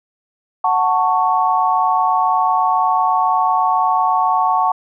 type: chord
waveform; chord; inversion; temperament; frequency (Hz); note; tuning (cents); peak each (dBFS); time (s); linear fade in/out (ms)
sine; F# minor; none; just; 740 / 888 / 1110; F#5 / A5 / C#6; 0 / +16 / +2; -17; 0.64-4.72; 5
effects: none